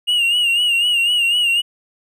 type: tone with vibrato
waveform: triangle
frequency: 2842 Hz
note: F7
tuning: 30 cents sharp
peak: -12 dBFS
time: 0.07-1.62 s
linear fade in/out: 20 ms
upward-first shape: sine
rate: 4 Hz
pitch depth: 65 cents each way
effects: none